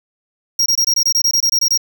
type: tone bursts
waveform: square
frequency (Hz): 5610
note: F8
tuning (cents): +7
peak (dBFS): -12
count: 13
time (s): 0.59-1.776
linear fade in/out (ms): 5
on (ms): 70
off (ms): 23
effects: none